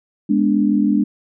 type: chord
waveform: sine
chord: G# diminished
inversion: none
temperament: equal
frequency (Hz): 207.7 / 246.9 / 293.7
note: G#3 / B3 / D4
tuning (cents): 0 / 0 / 0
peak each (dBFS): -16 / -20 / -17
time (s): 0.29-1.04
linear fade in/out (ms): 10
effects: none